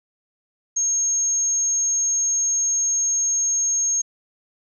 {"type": "tone", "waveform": "sine", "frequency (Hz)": 6500, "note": "G#8", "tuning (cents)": -38, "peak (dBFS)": -18, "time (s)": [0.76, 4.02], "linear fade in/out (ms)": 10, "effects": []}